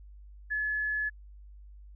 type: tone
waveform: sine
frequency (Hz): 1711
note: A6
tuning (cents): -49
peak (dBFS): -28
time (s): 0.5-1.1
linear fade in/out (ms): 20
effects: added 50 Hz sine -47 dBFS peak until 1.95 s